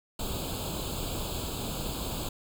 pink noise with comb filter, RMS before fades -34 dBFS, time 0.19-2.29 s, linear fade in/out 5 ms, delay 0.26 ms, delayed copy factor +1, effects none

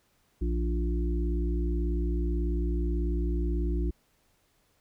harmonic tone, 58.27 Hz, A#1, in tune, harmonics 1 / 3 / 5 / 6, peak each -26 / -37 / -37 / -36 dBFS, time 0.41-3.91 s, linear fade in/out 10 ms, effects pink hiss -69 dBFS RMS until 4.8 s

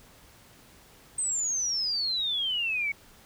sine exponential sweep, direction down, 8420 to 2217 Hz, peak -26 dBFS, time 1.18-2.92 s, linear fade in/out 5 ms, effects pink hiss -55 dBFS RMS until 3.25 s

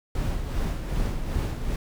brown noise with tremolo, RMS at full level -25 dBFS, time 0.15-1.76 s, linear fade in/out 2 ms, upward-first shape sine, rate 2.6 Hz, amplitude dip 50%, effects none

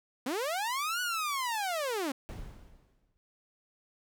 sawtooth linear two-way sweep, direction up then down, 232 to 1487 to 253 Hz, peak -27 dBFS, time 0.26-2.12 s, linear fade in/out 5 ms, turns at 1.01 s
brown noise with exponential decay, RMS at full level -37 dBFS, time 2.29-3.17 s, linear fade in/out 0 ms, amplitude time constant 190 ms
effects none

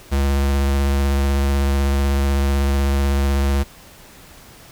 square tone with vibrato, 69.3 Hz, C#2, in tune, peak -16 dBFS, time 0.11-3.64 s, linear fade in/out 20 ms, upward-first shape triangle, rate 16 Hz, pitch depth 24 cents each way, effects pink hiss -44 dBFS RMS until 4.71 s

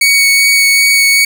sawtooth tone with vibrato, 2233 Hz, C#7, 12 cents sharp, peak -3 dBFS, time 0.01-1.25 s, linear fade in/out 5 ms, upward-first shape sine, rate 2.6 Hz, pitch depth 9 cents each way, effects none

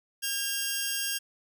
10% pulse tone pair together, 1618.6 / 2773 Hz, G#6 / F7, -45 / -13 cents, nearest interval major sixth, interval 932 cents, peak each -23 dBFS, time 0.22-1.19 s, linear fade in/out 20 ms, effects none

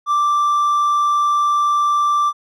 triangle tone with hard clipping, 1174.7 Hz, D6, in tune, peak -14 dBFS, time 0.06-2.33 s, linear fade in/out 50 ms, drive 5 dB, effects none

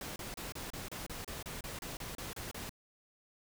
pink noise bursts, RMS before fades -43 dBFS, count 15, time 0.01-2.694 s, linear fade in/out 2 ms, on 150 ms, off 31 ms, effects none

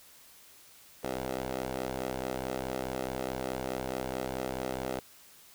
10% pulse ring-modulated tone, 64.7 Hz, C2, 19 cents flat, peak -22 dBFS, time 1.03-5 s, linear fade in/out 10 ms, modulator 455 Hz, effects white hiss -56 dBFS RMS until 5.54 s

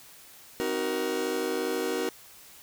40% pulse chord, C half-diminished seventh, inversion none, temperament just, 261.6 / 314 / 376.7 / 470.9 Hz, C4 / Eb4 / Gb4 / Bb4, 0 / +16 / +31 / +18 cents, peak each -36 / -34 / -31 / -30 dBFS, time 0.6-2.09 s, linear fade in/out 0 ms, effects white hiss -51 dBFS RMS until 2.62 s

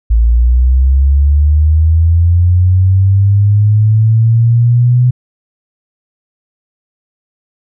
sine linear sweep, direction up, 55.2 to 125.3 Hz, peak -5 dBFS, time 0.1-5.11 s, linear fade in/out 10 ms, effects none

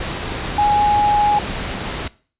sine tone in noise, 830.6 Hz, G#5, in tune, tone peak -12 dBFS, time 0.58-1.39 s, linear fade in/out 5 ms, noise pink, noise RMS -25 dBFS, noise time 0-2.08 s, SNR +10 dB, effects noise-tail reverb RT60 0.4 s tail -20 dB re dry + resampled to 8000 Hz

